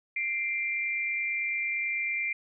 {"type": "tone pair together", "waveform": "sine", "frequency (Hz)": [2093, 2364], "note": ["C7", "D7"], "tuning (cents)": [0, 11], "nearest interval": "major second", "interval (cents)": 211, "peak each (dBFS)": [-31, -30], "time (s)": [0.16, 2.33], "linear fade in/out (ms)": 5, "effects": []}